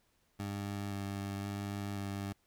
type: tone with vibrato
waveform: 20% pulse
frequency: 100 Hz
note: G2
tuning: 35 cents sharp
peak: -32 dBFS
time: 0.39-2.33 s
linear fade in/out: 10 ms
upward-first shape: square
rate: 0.95 Hz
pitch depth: 13 cents each way
effects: pink hiss -74 dBFS RMS until 2.46 s